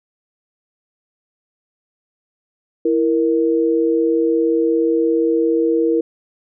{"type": "tone pair together", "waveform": "sine", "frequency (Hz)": [330.2, 467.3], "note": ["E4", "A#4"], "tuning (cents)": [3, 4], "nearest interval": "tritone", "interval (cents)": 601, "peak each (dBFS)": -16, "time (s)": [2.85, 6.01], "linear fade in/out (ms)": 5, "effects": []}